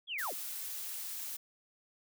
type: linear sweep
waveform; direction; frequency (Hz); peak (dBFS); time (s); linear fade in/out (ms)
sine; down; 3466 to 138.59; -35; 0.07-0.34; 50
type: noise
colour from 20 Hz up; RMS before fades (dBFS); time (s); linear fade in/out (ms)
blue; -41; 0.18-1.37; 10
effects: none